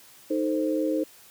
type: chord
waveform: sine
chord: A diminished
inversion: second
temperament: equal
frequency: 311.1 / 440 / 523.3 Hz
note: Eb4 / A4 / C5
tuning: 0 / 0 / 0 cents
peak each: -25 / -31 / -28 dBFS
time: 0.3-1.04 s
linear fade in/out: 10 ms
effects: white hiss -52 dBFS RMS until 1.3 s + high-pass 60 Hz 12 dB/octave